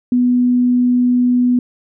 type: tone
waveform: sine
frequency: 246.9 Hz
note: B3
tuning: in tune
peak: -10 dBFS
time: 0.12-1.59 s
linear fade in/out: 2 ms
effects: none

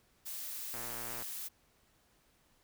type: noise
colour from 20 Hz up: blue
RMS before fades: -42 dBFS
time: 0.25-1.49 s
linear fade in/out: 20 ms
type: click train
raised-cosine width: 0.5 ms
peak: -31 dBFS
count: 58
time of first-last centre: 0.74-1.223 s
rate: 118 Hz
effects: pink hiss -70 dBFS RMS until 2.63 s

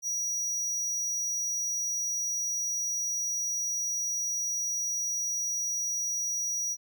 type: tone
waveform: square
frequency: 5790 Hz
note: F#8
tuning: 38 cents flat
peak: -29 dBFS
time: 0.02-6.77 s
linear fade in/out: 50 ms
effects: none

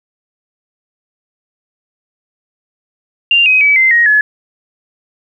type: tone with pitch steps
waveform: sine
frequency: 2786 / 2525 / 2289 / 2075 / 1881 / 1705.1 Hz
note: F7 / D#7 / D7 / C7 / A#6 / G#6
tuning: -5 / +25 / -45 / -15 / +15 / +45 cents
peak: -6 dBFS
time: 3.31-4.21 s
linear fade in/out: 2 ms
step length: 150 ms
effects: 8-bit

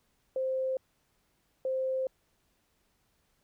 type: tone pair in turn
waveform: sine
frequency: 523.3 / 523.3 Hz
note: C5 / C5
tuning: 0 / 0 cents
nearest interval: unison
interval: 0 cents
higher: neither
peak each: -28 dBFS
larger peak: neither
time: 0.36-0.77 / 1.65-2.07 s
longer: second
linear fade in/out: 2 ms
effects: pink hiss -73 dBFS RMS until 3.43 s

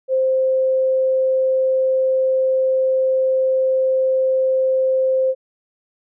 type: tone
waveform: sine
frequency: 523.3 Hz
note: C5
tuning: in tune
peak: -14 dBFS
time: 0.08-5.35 s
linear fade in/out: 50 ms
effects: none

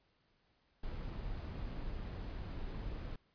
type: noise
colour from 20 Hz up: brown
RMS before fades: -42 dBFS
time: 0.83-3.16 s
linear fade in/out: 5 ms
effects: pink hiss -75 dBFS RMS until 3.34 s + resampled to 11025 Hz

